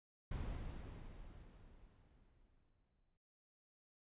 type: noise with exponential decay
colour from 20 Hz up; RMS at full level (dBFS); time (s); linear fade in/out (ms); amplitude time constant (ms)
brown; -42; 0.31-3.17; 5; 620
effects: noise-tail reverb RT60 0.3 s tail -18 dB re dry + resampled to 8000 Hz